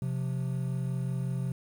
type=tone pair together; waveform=triangle; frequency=130.44 / 176 Hz; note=C3 / F3; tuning=-5 / +14 cents; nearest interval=perfect fourth; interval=519 cents; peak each=-28 / -33 dBFS; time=0.02-1.52 s; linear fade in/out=2 ms; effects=9-bit